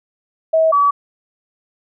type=tone pair in turn; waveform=sine; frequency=643 / 1142.5 Hz; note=E5 / D6; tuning=-43 / -48 cents; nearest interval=minor seventh; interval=995 cents; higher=second; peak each=-10 dBFS; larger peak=neither; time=0.53-0.72 / 0.72-0.91 s; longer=neither; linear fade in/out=10 ms; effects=none